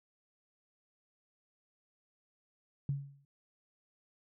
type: tone with exponential decay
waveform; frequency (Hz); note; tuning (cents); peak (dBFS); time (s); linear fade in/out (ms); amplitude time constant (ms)
sine; 140; C#3; +18; -28; 2.89-3.25; 2; 78
effects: none